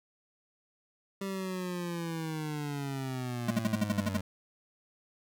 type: linear sweep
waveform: 25% pulse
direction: down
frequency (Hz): 196.5 to 92.5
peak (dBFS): -30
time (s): 1.21-4.21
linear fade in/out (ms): 5
type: tone bursts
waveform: square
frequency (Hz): 209.3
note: G#3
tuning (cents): +14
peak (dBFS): -26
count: 9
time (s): 3.48-4.171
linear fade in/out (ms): 5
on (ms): 27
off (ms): 56
effects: none